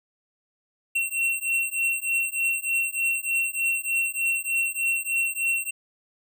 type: beating tone pair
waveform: square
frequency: 2721 / 2724.3 Hz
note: F7 / F7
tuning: -46 / -44 cents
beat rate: 3.3 Hz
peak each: -27 dBFS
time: 0.95-5.71 s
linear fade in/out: 10 ms
effects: none